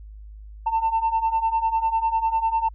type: beating tone pair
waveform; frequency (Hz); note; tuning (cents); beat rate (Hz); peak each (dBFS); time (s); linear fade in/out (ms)
sine; 892 / 902; A5 / A5; +23 / +43; 10; -23 / -20; 0.66-2.69; 10
effects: tanh soft clip ceiling -15 dBFS + added 52 Hz sine -38 dBFS peak until 2.74 s